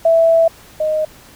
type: tone pair in turn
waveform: sine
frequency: 659.3 / 619.9 Hz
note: E5 / D#5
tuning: 0 / -7 cents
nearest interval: minor second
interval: 107 cents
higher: first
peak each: -8 / -14 dBFS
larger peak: first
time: 0.05-0.48 / 0.8-1.05 s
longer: first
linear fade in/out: 5 ms
effects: pink hiss -43 dBFS RMS until 1.35 s